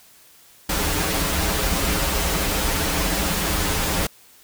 pink noise with comb filter, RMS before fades -22 dBFS, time 0.69-4.07 s, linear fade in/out 5 ms, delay 8.3 ms, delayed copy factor -0.8, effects white hiss -51 dBFS RMS until 4.43 s

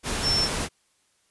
sine tone in noise, 5390 Hz, E8, 38 cents sharp, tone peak -21 dBFS, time 0.22-0.49 s, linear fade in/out 50 ms, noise pink, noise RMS -28 dBFS, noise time 0.03-0.69 s, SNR +4 dB, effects white hiss -67 dBFS RMS until 1.3 s + resampled to 24000 Hz

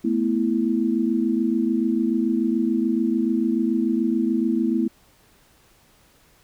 sine chord, A suspended second, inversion none, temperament equal, 220 / 246.9 / 329.6 Hz, A3 / B3 / E4, 0 / 0 / 0 cents, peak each -23 dBFS, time 0.04-4.88 s, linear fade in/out 10 ms, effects pink hiss -57 dBFS RMS until 6.43 s

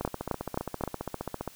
two click trains, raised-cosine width 1 ms, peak -13 / -18 dBFS, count 4 / 23, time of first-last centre 0.05-0.837 / 0.01-1.477 s, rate 3.81 / 15 Hz, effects white hiss -53 dBFS RMS until 1.55 s

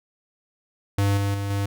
square tone with level steps, 100 Hz, G2, 35 cents sharp, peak -19 / -22 / -26 / -23 dBFS, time 0.98-1.66 s, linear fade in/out 5 ms, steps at 1.17 / 1.34 / 1.5 s, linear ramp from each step 5 ms, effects none

